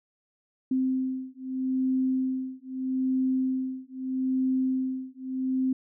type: beating tone pair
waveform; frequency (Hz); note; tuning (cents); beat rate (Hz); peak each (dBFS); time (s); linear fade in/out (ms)
sine; 259.9 / 260.69; C4 / C4; -11 / -6; 0.79; -28; 0.71-5.73; 5
effects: none